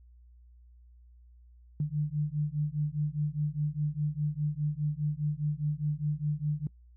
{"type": "beating tone pair", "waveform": "sine", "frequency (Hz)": [146.9, 151.8], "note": ["D3", "D#3"], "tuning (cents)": [1, -42], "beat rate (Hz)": 4.9, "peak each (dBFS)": -31, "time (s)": [1.8, 6.67], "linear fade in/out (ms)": 2, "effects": ["noise-tail reverb RT60 0.1 s tail -24 dB re dry", "added 60 Hz sine -53 dBFS peak until 6.96 s"]}